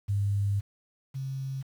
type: tone pair in turn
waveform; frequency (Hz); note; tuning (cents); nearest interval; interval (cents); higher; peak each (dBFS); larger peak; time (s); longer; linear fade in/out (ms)
sine; 100.6 / 134.28; G2 / C3; +45 / +45; perfect fourth; 500; second; -24 / -31; first; 0.08-0.61 / 1.14-1.63; first; 20
effects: 9-bit